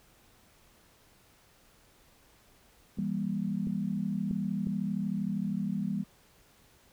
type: chord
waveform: sine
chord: E diminished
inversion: none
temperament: just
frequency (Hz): 164.81 / 197.78 / 237.3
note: E3 / G3 / Bb3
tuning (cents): 0 / +16 / +31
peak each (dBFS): -36 / -31 / -36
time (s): 2.97-6.04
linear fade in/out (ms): 20
type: clicks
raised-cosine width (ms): 3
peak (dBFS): -28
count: 4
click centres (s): 2.987 / 3.671 / 4.311 / 4.671
effects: pink hiss -62 dBFS RMS until 6.92 s